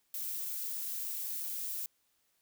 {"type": "noise", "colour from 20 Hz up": "violet", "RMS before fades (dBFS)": -38, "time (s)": [0.14, 1.86], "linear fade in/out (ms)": 2, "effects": ["white hiss -75 dBFS RMS until 2.41 s"]}